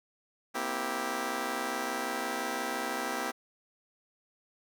10% pulse chord, C dominant seventh, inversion third, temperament just, 235.5 / 261.6 / 327 / 392.4 Hz, Bb3 / C4 / E4 / G4, +18 / 0 / -14 / +2 cents, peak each -30 dBFS, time 0.54-3.32 s, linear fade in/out 20 ms, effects none

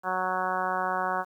harmonic tone, 185 Hz, F#3, in tune, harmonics 1 / 2 / 3 / 4 / 5 / 6 / 7 / 8 / 9, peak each -41 / -39 / -36 / -31 / -33 / -32 / -36 / -34 / -41 dBFS, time 0.03-1.25 s, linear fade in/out 50 ms, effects 10-bit

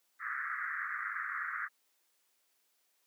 pink band-pass noise, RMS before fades -38 dBFS, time 0.19-1.69 s, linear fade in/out 50 ms, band 1200 to 2000 Hz, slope 96 dB/octave, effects white hiss -75 dBFS RMS until 3.06 s + high-pass 300 Hz 12 dB/octave

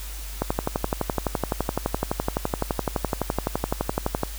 click train, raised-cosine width 1 ms, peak -8 dBFS, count 46, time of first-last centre 0.42-4.234 s, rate 11.8 Hz, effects added 50 Hz sine -33 dBFS peak until 4.38 s + white hiss -40 dBFS RMS until 4.38 s

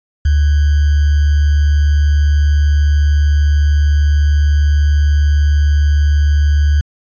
sine tone with sample-and-hold, 73.3 Hz, D2, 3 cents flat, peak -8 dBFS, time 0.25-6.81 s, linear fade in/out 5 ms, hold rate 1575 Hz, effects resampled to 16000 Hz

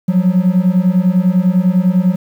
triangle beating tone pair, 177.7 / 187.7 Hz, F3 / F#3, +30 / +25 cents, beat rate 10 Hz, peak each -10 dBFS, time 0.08-2.16 s, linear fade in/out 10 ms, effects tanh soft clip ceiling -1 dBFS + 7-bit

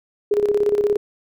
sine tone with tremolo, 412.9 Hz, G#4, 10 cents flat, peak -13 dBFS, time 0.31-0.97 s, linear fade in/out 5 ms, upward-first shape square, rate 17 Hz, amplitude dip 60%, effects none

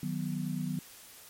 sine chord, B major, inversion first, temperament equal, 155.56 / 185 / 246.9 Hz, D#3 / F#3 / B3, 0 / 0 / 0 cents, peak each -35 / -35 / -37 dBFS, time 0.03-0.79 s, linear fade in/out 2 ms, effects white hiss -52 dBFS RMS until 1.29 s + MP3 64 kbps

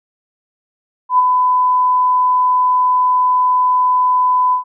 sine tone with ADSR envelope, 1003 Hz, B5, 26 cents sharp, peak -6 dBFS, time 1.09-4.64 s, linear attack 96 ms, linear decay 23 ms, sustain -4 dB, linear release 110 ms, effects none

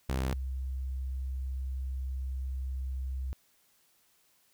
sawtooth / sine tone pair in turn, 65.41 / 65.41 Hz, C2 / C2, 0 / 0 cents, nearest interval unison, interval 0 cents, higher neither, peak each -25 / -32 dBFS, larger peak first, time 0.09-0.33 / 0.33-3.33 s, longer second, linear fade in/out 0 ms, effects white hiss -68 dBFS RMS until 4.53 s

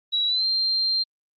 sine tone with pitch glide, 3891 to 4170 Hz, B7 to C8, -27 to -7 cents, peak -20 dBFS, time 0.12-1.04 s, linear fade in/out 20 ms, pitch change +120 cents, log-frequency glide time 0.27-0.45 s, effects Opus 32 kbps

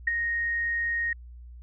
sine tone with ADSR envelope, 1864.7 Hz, A#6, in tune, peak -18 dBFS, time 0.07-1.13 s, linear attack 7 ms, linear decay 14 ms, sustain -7 dB, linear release 3 ms, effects added 60 Hz sine -42 dBFS peak until 1.62 s

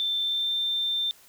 sine tone with pitch glide, 3553 to 3580 Hz, A7 to A7, +16 to +29 cents, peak -24 dBFS, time 0-1.11 s, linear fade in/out 0 ms, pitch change +13 cents, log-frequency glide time 0.23-0.51 s, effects white hiss -55 dBFS RMS until 1.28 s

